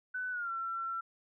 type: tone with pitch glide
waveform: sine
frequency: 1500 to 1351.9 Hz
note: F#6 to E6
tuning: +23 to +43 cents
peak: -34 dBFS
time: 0.14-1.01 s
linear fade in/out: 10 ms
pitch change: -180 cents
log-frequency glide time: 0.31-0.51 s
effects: none